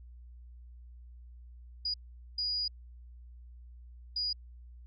sine tone bursts at uneven times, 4897 Hz, D#8, 28 cents flat, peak -30 dBFS, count 3, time 1.85-1.94 / 2.38-2.68 / 4.16-4.33 s, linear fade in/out 5 ms, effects added 60 Hz sine -48 dBFS peak until 4.86 s + AAC 48 kbps

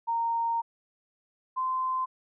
sine tone pair in turn, 925 / 1034.4 Hz, A#5 / C6, -14 / -20 cents, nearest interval major second, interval 194 cents, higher second, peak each -25 / -26 dBFS, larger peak first, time 0.07-0.62 / 1.56-2.06 s, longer first, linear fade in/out 20 ms, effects none

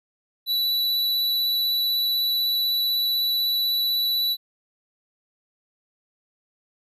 square tone with vibrato, 3951 Hz, B7, in tune, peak -21 dBFS, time 0.46-4.37 s, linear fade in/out 50 ms, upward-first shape square, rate 16 Hz, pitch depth 8 cents each way, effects none

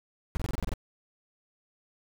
brown noise bursts, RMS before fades -29 dBFS, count 9, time 0.35-0.738 s, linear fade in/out 0 ms, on 20 ms, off 26 ms, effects none

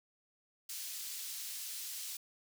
pink high-pass noise, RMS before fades -43 dBFS, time 0.69-2.17 s, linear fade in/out 5 ms, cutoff 4500 Hz, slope 12 dB/octave, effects none

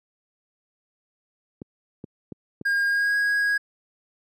clicks, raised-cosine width 3 ms, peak -21 dBFS, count 4, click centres 1.618 / 2.041 / 2.322 / 2.613 s
triangle tone with pitch glide, 1619 to 1649.2 Hz, G#6 to G#6, -45 to -13 cents, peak -18 dBFS, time 2.65-3.58 s, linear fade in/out 10 ms, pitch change +32 cents, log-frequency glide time 2.88-3.16 s
effects high-pass 150 Hz 12 dB/octave

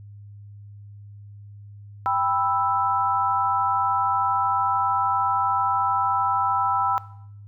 sine chord, E minor, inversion first, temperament just, 791.1 / 988.9 / 1318.5 Hz, G5 / B5 / E6, +16 / +2 / 0 cents, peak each -24 dBFS, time 2.06-6.98 s, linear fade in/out 0 ms, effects noise-tail reverb RT60 0.7 s tail -18 dB re dry + added 102 Hz sine -40 dBFS peak until 7.47 s

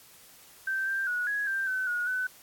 sine tone with pitch steps, 1558 / 1578 / 1461 / 1665 / 1576 / 1520 / 1446 / 1507 Hz, G6 / G6 / F#6 / G#6 / G6 / F#6 / F#6 / F#6, -11 / +11 / -22 / +4 / +9 / +46 / -40 / +31 cents, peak -27 dBFS, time 0.67-2.27 s, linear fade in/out 5 ms, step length 200 ms, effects white hiss -54 dBFS RMS until 2.42 s + AAC 64 kbps

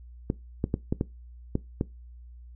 clicks, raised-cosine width 3 ms, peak -12 dBFS, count 7, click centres 0.301 / 0.641 / 0.741 / 0.925 / 1.011 / 1.554 / 1.811 s, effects noise-tail reverb RT60 0.2 s tail -20 dB re dry + added 60 Hz sine -44 dBFS peak until 2.55 s

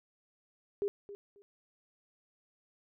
sine tone with echo, 404.1 Hz, G#4, 47 cents flat, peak -29 dBFS, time 0.82-0.88 s, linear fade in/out 0 ms, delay 270 ms, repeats 2, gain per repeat -14 dB, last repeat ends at 1.42 s, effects none

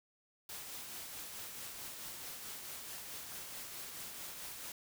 white noise with tremolo, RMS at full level -45 dBFS, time 0.49-4.72 s, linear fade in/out 2 ms, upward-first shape triangle, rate 4.6 Hz, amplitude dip 35%, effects none

